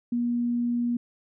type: tone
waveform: sine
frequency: 239.5 Hz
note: A#3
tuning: 47 cents sharp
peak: -23 dBFS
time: 0.12-0.97 s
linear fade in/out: 5 ms
effects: none